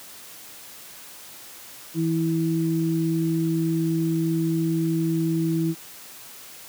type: tone pair together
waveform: sine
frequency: 163.4 / 326.6 Hz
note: E3 / E4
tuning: -15 / -16 cents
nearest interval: octave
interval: 1199 cents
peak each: -23 dBFS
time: 1.94-5.75 s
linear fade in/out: 50 ms
effects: white hiss -43 dBFS RMS until 6.68 s + high-pass 80 Hz 12 dB/octave